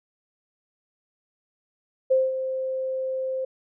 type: tone with ADSR envelope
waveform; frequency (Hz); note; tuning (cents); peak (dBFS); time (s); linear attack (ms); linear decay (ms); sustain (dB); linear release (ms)
sine; 523.3; C5; 0; -15; 2.1-3.45; 16; 200; -10; 6
effects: none